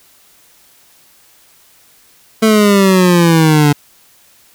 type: exponential sweep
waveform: 25% pulse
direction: down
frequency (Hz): 222.7 to 144.4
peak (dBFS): -3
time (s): 2.42-3.73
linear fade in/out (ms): 10
effects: white hiss -48 dBFS RMS until 4.54 s